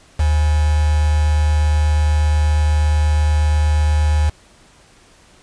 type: tone with quantisation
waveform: sine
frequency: 75.7 Hz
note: D#2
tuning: 47 cents flat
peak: -12 dBFS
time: 0.19-4.3 s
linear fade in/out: 10 ms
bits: 4
effects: pink hiss -49 dBFS RMS until 5.42 s + resampled to 22050 Hz